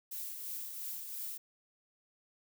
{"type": "noise with tremolo", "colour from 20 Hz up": "violet", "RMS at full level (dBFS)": -40, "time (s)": [0.11, 1.38], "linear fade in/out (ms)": 10, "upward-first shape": "triangle", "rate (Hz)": 2.9, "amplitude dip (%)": 45, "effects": []}